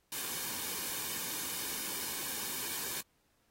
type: noise with comb filter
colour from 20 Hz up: white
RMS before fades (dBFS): -38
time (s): 0.12-3.01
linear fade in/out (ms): 5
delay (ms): 1.5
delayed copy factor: -0.55
effects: pink hiss -74 dBFS RMS until 3.5 s + AAC 48 kbps